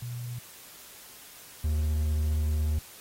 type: tone pair in turn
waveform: sine / triangle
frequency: 121.1 / 76.29 Hz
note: B2 / D#2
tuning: -34 / -34 cents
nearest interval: minor sixth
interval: 800 cents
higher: first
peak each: -33 / -22 dBFS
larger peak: second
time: 0.02-0.39 / 1.64-2.79 s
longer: second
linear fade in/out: 5 ms
effects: white hiss -49 dBFS RMS until 3 s + AAC 48 kbps